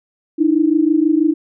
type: tone pair together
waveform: sine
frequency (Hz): 300.1 / 326.3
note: D4 / E4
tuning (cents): +38 / -18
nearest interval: minor second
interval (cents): 144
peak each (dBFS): -14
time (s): 0.38-1.34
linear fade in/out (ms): 20
effects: none